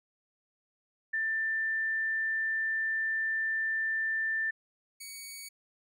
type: tone pair in turn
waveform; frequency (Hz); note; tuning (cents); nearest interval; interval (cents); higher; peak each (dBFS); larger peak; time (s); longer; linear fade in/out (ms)
sine / 10% pulse; 1780 / 2243; A6 / C#7; +20 / +20; major third; 400; second; -28 / -33; first; 1.13-4.51 / 5-5.49; first; 10
effects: none